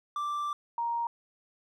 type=tone pair in turn; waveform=triangle / sine; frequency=1174.7 / 936.7 Hz; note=D6 / A#5; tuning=0 / +8 cents; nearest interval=major third; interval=392 cents; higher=first; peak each=-28 dBFS; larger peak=neither; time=0.16-0.53 / 0.78-1.07 s; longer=first; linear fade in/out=2 ms; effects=none